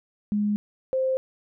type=tone pair in turn; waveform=sine; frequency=207.7 / 523.4 Hz; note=G#3 / C5; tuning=0 / 0 cents; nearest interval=octave + major third; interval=1600 cents; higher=second; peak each=-21 dBFS; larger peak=neither; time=0.32-0.56 / 0.93-1.17 s; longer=neither; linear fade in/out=0 ms; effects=none